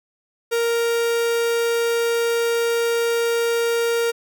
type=tone; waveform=45% pulse; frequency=466.2 Hz; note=A#4; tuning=in tune; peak=-18 dBFS; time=0.51-4.12 s; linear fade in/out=20 ms; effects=none